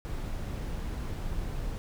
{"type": "noise", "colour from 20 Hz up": "brown", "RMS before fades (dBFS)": -34, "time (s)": [0.05, 1.78], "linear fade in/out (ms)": 0, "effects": []}